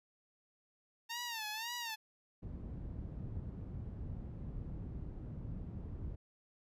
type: tone with vibrato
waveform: 10% pulse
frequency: 906 Hz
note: A#5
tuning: 50 cents flat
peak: -31 dBFS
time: 1.09-1.96 s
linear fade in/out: 20 ms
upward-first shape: sine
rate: 1.9 Hz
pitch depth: 120 cents each way
type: low-pass noise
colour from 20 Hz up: white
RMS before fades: -44 dBFS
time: 2.42-6.16 s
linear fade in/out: 10 ms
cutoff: 130 Hz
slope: 12 dB/octave
effects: resampled to 32000 Hz